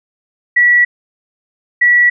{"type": "tone pair in turn", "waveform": "sine", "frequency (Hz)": [1941, 1941], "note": ["B6", "B6"], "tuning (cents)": [-31, -31], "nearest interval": "unison", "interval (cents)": 0, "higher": "neither", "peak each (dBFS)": -6, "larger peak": "neither", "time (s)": [[0.56, 0.85], [1.81, 2.1]], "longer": "neither", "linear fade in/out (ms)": 10, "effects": []}